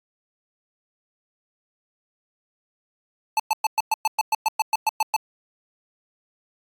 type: tone bursts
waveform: square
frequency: 874 Hz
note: A5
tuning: 12 cents flat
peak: -18 dBFS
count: 14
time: 3.37-5.164 s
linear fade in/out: 2 ms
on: 26 ms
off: 110 ms
effects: AAC 64 kbps